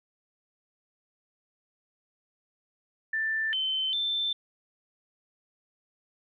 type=tone with pitch steps; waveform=sine; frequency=1772 / 3073 / 3549 Hz; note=A6 / G7 / A7; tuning=+12 / -35 / +14 cents; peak=-26 dBFS; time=3.13-4.33 s; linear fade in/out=5 ms; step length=400 ms; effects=none